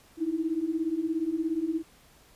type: beating tone pair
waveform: sine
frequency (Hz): 311.1 / 328.1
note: D#4 / E4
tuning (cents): 0 / -8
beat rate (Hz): 17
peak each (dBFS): -31 / -28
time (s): 0.17-1.83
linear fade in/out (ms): 50
effects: pink hiss -58 dBFS RMS until 2.35 s + resampled to 32000 Hz